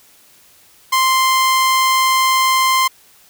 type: tone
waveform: sawtooth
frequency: 1046 Hz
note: C6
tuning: 1 cent flat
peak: -8 dBFS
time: 0.92-2.88 s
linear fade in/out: 10 ms
effects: white hiss -49 dBFS RMS until 3.29 s